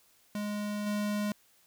square tone with level steps, 207.7 Hz, G#3, in tune, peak -33 / -30 dBFS, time 0.35-1.32 s, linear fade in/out 2 ms, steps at 0.86 s, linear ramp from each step 10 ms, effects white hiss -65 dBFS RMS until 1.66 s

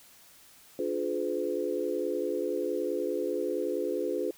sine chord, D diminished seventh, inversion none, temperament just, 293.7 / 352.4 / 422.9 / 507.5 Hz, D4 / F4 / Ab4 / Cb5, 0 / +16 / +31 / +47 cents, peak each -36 / -33 / -33 / -33 dBFS, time 0.79-4.31 s, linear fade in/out 2 ms, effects white hiss -56 dBFS RMS until 4.37 s

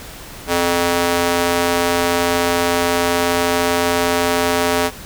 square tone with high-pass filter, 86.7 Hz, F2, 12 cents flat, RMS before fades -17 dBFS, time 0.47-4.91 s, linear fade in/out 50 ms, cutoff 410 Hz, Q 0.86, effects pink hiss -35 dBFS RMS until 5.05 s

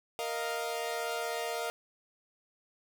sawtooth chord, Bb suspended fourth, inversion none, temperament equal, 466.2 / 622.3 / 698.5 Hz, Bb4 / Eb5 / F5, 0 / 0 / 0 cents, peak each -33 / -35 / -33 dBFS, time 0.19-1.7 s, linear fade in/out 0 ms, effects none

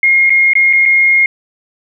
sine tone with dropouts, 2141 Hz, C7, 39 cents sharp, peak -6 dBFS, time 0.03-1.26 s, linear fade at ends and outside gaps 2 ms, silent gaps 0.296-0.303 / 0.534-0.553 / 0.729-0.733 / 0.855-0.859 s, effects none

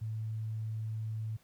sine tone, 110 Hz, A2, in tune, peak -34 dBFS, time 0.01-1.37 s, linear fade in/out 10 ms, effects pink hiss -67 dBFS RMS until 1.43 s

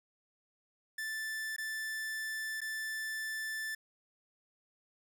45% pulse tone with dropouts, 1760 Hz, A6, in tune, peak -36 dBFS, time 0.98-3.75 s, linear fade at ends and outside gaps 5 ms, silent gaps 1.564-1.581 / 2.606-2.615 s, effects none

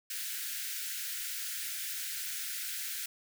white high-pass noise, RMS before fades -38 dBFS, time 0.1-3.06 s, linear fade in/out 5 ms, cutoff 1400 Hz, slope 96 dB/octave, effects none

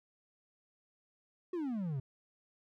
triangle exponential sweep, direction down, 373.8 to 126.2 Hz, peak -32 dBFS, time 1.53-2 s, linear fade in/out 5 ms, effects none

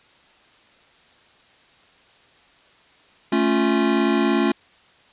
square chord, A augmented, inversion none, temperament equal, 220 / 277.2 / 349.2 Hz, A3 / C#4 / E#4, 0 / 0 / 0 cents, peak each -22 dBFS, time 3.32-4.52 s, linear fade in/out 5 ms, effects white hiss -54 dBFS RMS until 5.12 s + resampled to 8000 Hz

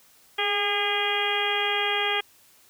harmonic tone with a mistuned harmonic, 407.1 Hz, G#4, 35 cents flat, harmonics 1 / 2 / 3 / 4 / 5 / 6 / 7 / 8, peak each -31 / -30 / -33 / -32 / -30 / -31 / -33 / -29 dBFS, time 0.38-2.21 s, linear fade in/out 10 ms, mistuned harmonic 1, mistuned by +33 cents, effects white hiss -57 dBFS RMS until 2.69 s

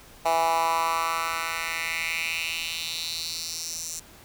10% pulse tone with high-pass filter sweep, 164.81 Hz, E3, in tune, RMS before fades -28 dBFS, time 0.25-4 s, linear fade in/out 10 ms, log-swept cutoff 740 to 6700 Hz, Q 3.3, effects pink hiss -50 dBFS RMS until 4.24 s

